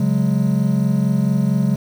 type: chord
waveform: triangle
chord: C# suspended fourth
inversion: none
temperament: equal with one note detuned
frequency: 138.59 / 183.4 / 207.7 Hz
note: C#3 / F#3 / G#3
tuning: 0 / -15 / 0 cents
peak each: -17 dBFS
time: 0-1.76 s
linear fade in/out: 5 ms
effects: 7-bit